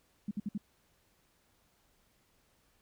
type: tone bursts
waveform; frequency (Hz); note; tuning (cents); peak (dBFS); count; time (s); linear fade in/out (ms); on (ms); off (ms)
sine; 205.7; G#3; -16; -32; 4; 0.28-0.578; 5; 31; 58
effects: pink hiss -71 dBFS RMS until 2.81 s